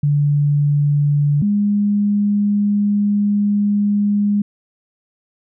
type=tone pair in turn; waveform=sine; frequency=145.3 / 205 Hz; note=D3 / G#3; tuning=-18 / -22 cents; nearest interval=tritone; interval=596 cents; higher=second; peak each=-12 / -13 dBFS; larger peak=first; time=0.03-1.42 / 1.42-4.42 s; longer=second; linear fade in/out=5 ms; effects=none